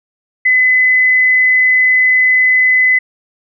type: tone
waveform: sine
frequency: 2018 Hz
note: B6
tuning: 37 cents sharp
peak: -7 dBFS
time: 0.45-2.99 s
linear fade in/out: 10 ms
effects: none